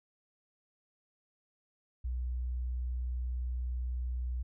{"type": "tone", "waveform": "sine", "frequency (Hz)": 61.74, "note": "B1", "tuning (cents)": 0, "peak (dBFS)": -32, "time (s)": [2.04, 4.43], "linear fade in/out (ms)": 10, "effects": []}